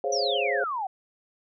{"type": "chord", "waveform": "sine", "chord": "Db major seventh", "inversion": "second", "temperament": "equal", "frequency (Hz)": [415.3, 523.3, 554.4, 698.5], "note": ["Ab4", "C5", "Db5", "F5"], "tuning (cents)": [0, 0, 0, 0], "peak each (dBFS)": -30, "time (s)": [0.04, 0.64], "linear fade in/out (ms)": 2}
{"type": "exponential sweep", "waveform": "sine", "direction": "down", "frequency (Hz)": [6070, 732], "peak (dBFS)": -27, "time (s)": [0.12, 0.87], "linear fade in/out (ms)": 5}
{"effects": []}